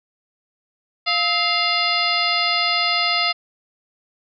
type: harmonic tone with a mistuned harmonic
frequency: 698.5 Hz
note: F5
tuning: in tune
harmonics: 1 / 2 / 3 / 4 / 5 / 6 / 7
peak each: -26 / -25 / -23 / -25 / -27 / -25 / -24 dBFS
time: 1.06-3.33 s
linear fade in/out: 20 ms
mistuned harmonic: 2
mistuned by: -140 cents
effects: none